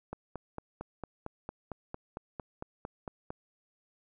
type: click train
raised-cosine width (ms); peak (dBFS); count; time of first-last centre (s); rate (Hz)
1; -24; 15; 0.13-3.305; 4.41
effects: none